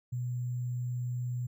sine tone with sample-and-hold, 123.47 Hz, B2, in tune, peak -31 dBFS, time 0.12-1.47 s, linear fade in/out 10 ms, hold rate 7350 Hz, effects none

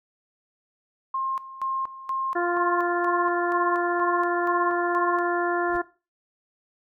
sine tone with tremolo, 1064 Hz, C6, 29 cents sharp, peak -24 dBFS, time 1.14-5.27 s, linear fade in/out 5 ms, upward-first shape square, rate 2.1 Hz, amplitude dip 80%
harmonic tone, 349 Hz, F4, 1 cent flat, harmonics 1 / 2 / 3 / 4 / 5, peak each -25 / -28 / -30 / -31 / -32 dBFS, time 2.35-5.82 s, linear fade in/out 10 ms
brown noise with exponential growth, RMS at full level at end -35 dBFS, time 5.64-5.77 s, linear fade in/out 5 ms, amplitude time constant 27 ms
effects noise-tail reverb RT60 0.3 s tail -17 dB re dry

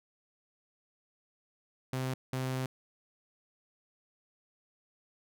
sawtooth tone bursts at uneven times, 130 Hz, C3, 11 cents flat, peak -28 dBFS, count 2, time 1.93-2.14 / 2.33-2.66 s, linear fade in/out 2 ms, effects none

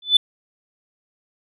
sine tone with exponential growth, 3500 Hz, A7, 10 cents flat, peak -5 dBFS, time 0.02-0.17 s, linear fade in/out 5 ms, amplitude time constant 31 ms, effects tanh soft clip ceiling -3 dBFS

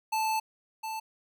square tone pair in turn, 877 / 881.3 Hz, A5 / A5, -6 / +3 cents, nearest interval unison, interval 9 cents, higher second, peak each -27 / -34 dBFS, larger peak first, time 0.12-0.4 / 0.83-1 s, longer first, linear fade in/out 10 ms, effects none

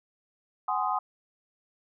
sine chord, Ab dominant seventh, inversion third, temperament just, 747.5 / 830.6 / 1038.3 / 1245.9 Hz, Gb5 / Ab5 / C6 / Eb6, +17 / 0 / -14 / +2 cents, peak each -31 dBFS, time 0.68-0.99 s, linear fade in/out 5 ms, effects none

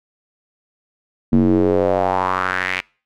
square tone with band-pass filter sweep, 46.25 Hz, F#1, in tune, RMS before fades -17 dBFS, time 1.32-2.81 s, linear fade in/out 10 ms, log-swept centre 230 to 2400 Hz, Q 3.6, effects noise-tail reverb RT60 0.4 s tail -26 dB re dry

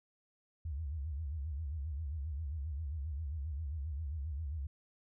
sine tone with vibrato, 74.5 Hz, D2, 25 cents sharp, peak -36 dBFS, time 0.65-4.67 s, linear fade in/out 5 ms, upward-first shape sine, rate 7.5 Hz, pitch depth 190 cents each way, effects none

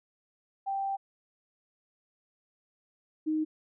sine tone pair in turn, 784 / 311.1 Hz, G5 / D#4, 0 / 0 cents, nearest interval octave + major third, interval 1600 cents, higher first, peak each -29 / -26 dBFS, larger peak second, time 0.66-0.97 / 3.26-3.45 s, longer first, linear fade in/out 20 ms, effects none

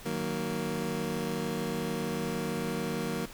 25% pulse chord, D# minor, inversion none, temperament just, 155.56 / 186.68 / 233.3 Hz, D#3 / F#3 / A#3, 0 / +16 / +2 cents, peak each -33 / -32 / -31 dBFS, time 0.05-3.26 s, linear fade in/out 10 ms, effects pink hiss -48 dBFS RMS until 3.33 s

